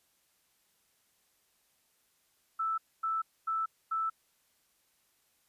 sine tone bursts, 1318.5 Hz, E6, in tune, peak -29 dBFS, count 4, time 2.59-4.1 s, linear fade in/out 10 ms, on 190 ms, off 250 ms, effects white hiss -72 dBFS RMS until 5.48 s + resampled to 32000 Hz

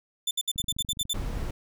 sawtooth tone bursts, 3534 Hz, A7, 7 cents sharp, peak -22 dBFS, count 9, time 0.27-1.134 s, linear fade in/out 5 ms, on 40 ms, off 63 ms
click train, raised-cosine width 5 ms, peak -30 dBFS, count 13, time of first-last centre 0.56-1.054 s, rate 24.3 Hz
brown noise, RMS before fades -31 dBFS, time 1.14-1.51 s, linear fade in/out 5 ms
effects none

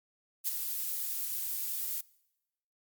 violet noise with ADSR envelope, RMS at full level -28 dBFS, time 0.44-2.01 s, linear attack 38 ms, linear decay 12 ms, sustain -7 dB, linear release 5 ms, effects noise-tail reverb RT60 0.9 s tail -23 dB re dry + Opus 48 kbps

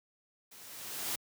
white noise with level ramp, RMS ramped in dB -54 to -34 dBFS, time 0.51-1.16 s, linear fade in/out 10 ms, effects high-pass 100 Hz 12 dB/octave

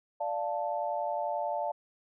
sine chord, D minor, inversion none, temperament equal, 587.3 / 698.5 / 880 Hz, D5 / F5 / A5, 0 / 0 / 0 cents, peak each -34 dBFS, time 0.2-1.72 s, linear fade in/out 10 ms, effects none

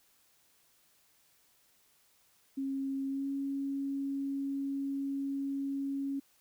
sine tone with pitch glide, 271.3 to 276 Hz, C#4 to C#4, -37 to -7 cents, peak -32 dBFS, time 2.57-6.2 s, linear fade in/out 10 ms, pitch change +30 cents, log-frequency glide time 3.08-3.27 s, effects white hiss -68 dBFS RMS until 6.4 s

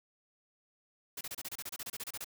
white noise bursts, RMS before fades -41 dBFS, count 16, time 1.17-2.245 s, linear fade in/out 5 ms, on 40 ms, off 29 ms, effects none

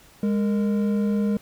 triangle tone pair together, 205.9 / 462.3 Hz, G#3 / A#4, -15 / -14 cents, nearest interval octave + major second, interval 1401 cents, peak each -18 / -28 dBFS, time 0.23-1.37 s, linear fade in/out 2 ms, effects pink hiss -52 dBFS RMS until 1.41 s

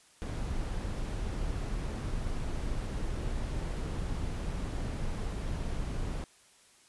brown noise, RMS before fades -34 dBFS, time 0.22-6.24 s, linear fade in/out 0 ms, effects white hiss -61 dBFS RMS until 6.88 s + resampled to 24000 Hz

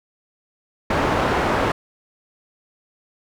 white low-pass noise, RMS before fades -20 dBFS, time 0.9-1.72 s, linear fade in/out 5 ms, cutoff 1100 Hz, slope 12 dB/octave, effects none

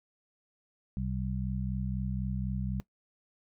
harmonic tone, 64 Hz, C2, 38 cents flat, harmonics 1 / 2 / 3, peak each -35 / -35 / -35 dBFS, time 0.97-2.8 s, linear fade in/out 0 ms, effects noise-tail reverb RT60 0.1 s tail -20 dB re dry

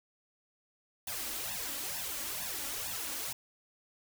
white noise with flanger, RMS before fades -38 dBFS, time 1.07-3.33 s, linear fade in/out 5 ms, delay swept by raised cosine 1.1 to 3.6 ms, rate 2.2 Hz, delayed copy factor +0.85, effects none

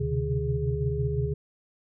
sine tone cluster, 74.3 / 127.5 / 133.3 / 149.3 / 413.5 Hz, D2 / C3 / C3 / D3 / G#4, +21 / -44 / +33 / +29 / -8 cents, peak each -31 dBFS, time 0-1.34 s, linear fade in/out 10 ms, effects none

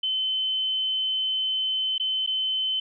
sine tone with dropouts, 3060 Hz, G7, 42 cents flat, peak -23 dBFS, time 0.03-2.8 s, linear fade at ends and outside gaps 5 ms, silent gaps 1.981-1.998 / 2.264-2.273 s, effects none

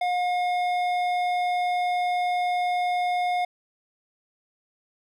sine tone with hard clipping, 717 Hz, F5, 45 cents sharp, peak -24 dBFS, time 0.01-3.45 s, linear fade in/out 5 ms, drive 10 dB, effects none

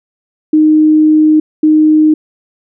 sine tone pair in turn, 308.8 / 308.8 Hz, D#4 / D#4, -13 / -13 cents, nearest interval unison, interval 0 cents, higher neither, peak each -4 dBFS, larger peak neither, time 0.53-1.4 / 1.63-2.14 s, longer first, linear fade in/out 5 ms, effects none

